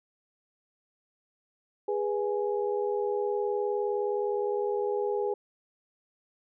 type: tone cluster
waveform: sine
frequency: 411.4 / 490.9 / 834 Hz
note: G#4 / B4 / G#5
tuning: -16 / -10 / +7 cents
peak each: -28 / -32 / -36 dBFS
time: 1.88-5.34 s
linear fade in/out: 5 ms
effects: none